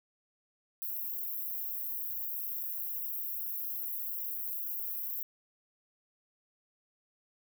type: high-pass noise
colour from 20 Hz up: white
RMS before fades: -37 dBFS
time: 0.82-5.23 s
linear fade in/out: 0 ms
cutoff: 12000 Hz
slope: 96 dB/octave
effects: none